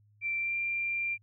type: tone with pitch glide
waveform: sine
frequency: 2349 to 2376 Hz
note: D7 to D7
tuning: 0 to +20 cents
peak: -29 dBFS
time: 0.21-1.18 s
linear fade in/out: 50 ms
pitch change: +20 cents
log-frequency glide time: 0.38-0.56 s
effects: added 104 Hz sine -61 dBFS peak until 1.22 s